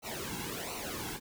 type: noise with flanger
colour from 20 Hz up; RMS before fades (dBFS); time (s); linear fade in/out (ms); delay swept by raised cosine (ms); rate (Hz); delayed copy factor
pink; -39; 0.02-1.2; 50; 0.58 to 1.68; 1.4; -0.75
effects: none